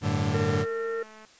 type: chord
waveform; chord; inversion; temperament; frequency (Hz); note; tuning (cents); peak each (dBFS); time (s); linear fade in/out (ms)
30% pulse; G suspended second; none; equal with one note detuned; 95.54 / 110 / 146.83; G2 / A2 / D3; -44 / 0 / 0; -26; 0.01-0.66; 50
type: harmonic tone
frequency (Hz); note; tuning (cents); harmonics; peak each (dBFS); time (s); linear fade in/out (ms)
456.3; A#4; -37; 1 / 3 / 4; -28 / -38 / -40; 0.34-1.03; 5
type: click train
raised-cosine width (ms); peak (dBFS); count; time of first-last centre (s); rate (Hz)
0.5; -35; 168; 0.48-1.25; 217
effects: white hiss -55 dBFS RMS until 1.39 s + resampled to 16000 Hz